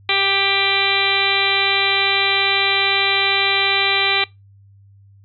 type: harmonic tone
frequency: 393.6 Hz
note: G4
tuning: 7 cents sharp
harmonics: 1 / 2 / 3 / 4 / 5 / 6 / 7 / 8 / 9 / 10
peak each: -27 / -25 / -26 / -30 / -24 / -19 / -28 / -24 / -25 / -22 dBFS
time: 0.09-4.24 s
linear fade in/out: 2 ms
effects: noise-tail reverb RT60 0.2 s tail -23 dB re dry + added 99 Hz sine -45 dBFS peak until 5.24 s